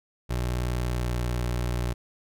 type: tone with pitch glide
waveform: 25% pulse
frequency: 61 to 60.47 Hz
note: B1 to B1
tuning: -21 to -36 cents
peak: -22 dBFS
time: 0.29-1.94 s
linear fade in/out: 20 ms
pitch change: -15 cents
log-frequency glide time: 0.7-1.1 s
effects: none